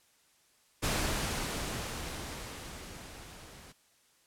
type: noise with level ramp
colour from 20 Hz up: pink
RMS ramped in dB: -30 to -52 dBFS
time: 0.82-3.73 s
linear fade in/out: 20 ms
effects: white hiss -67 dBFS RMS until 4.26 s + low-pass 11000 Hz 12 dB/octave